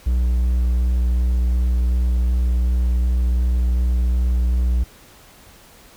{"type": "tone with vibrato", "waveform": "triangle", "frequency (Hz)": 61.1, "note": "B1", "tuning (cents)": -18, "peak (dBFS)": -13, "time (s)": [0.06, 4.84], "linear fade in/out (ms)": 10, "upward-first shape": "square", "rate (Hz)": 2.7, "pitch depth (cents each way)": 9, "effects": ["pink hiss -47 dBFS RMS until 5.96 s"]}